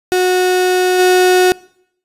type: tone with level steps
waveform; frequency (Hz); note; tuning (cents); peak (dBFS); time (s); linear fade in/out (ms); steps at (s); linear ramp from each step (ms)
35% pulse; 366; F#4; -19; -9 / -6; 0.12-1.52; 0; 0.98; 20
effects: noise-tail reverb RT60 0.7 s tail -24 dB re dry + resampled to 32000 Hz